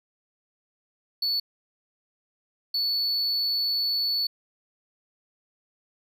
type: tone bursts at uneven times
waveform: triangle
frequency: 4444 Hz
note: C#8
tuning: 4 cents sharp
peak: -22 dBFS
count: 2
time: 1.22-1.4 / 2.74-4.27 s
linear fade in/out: 5 ms
effects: none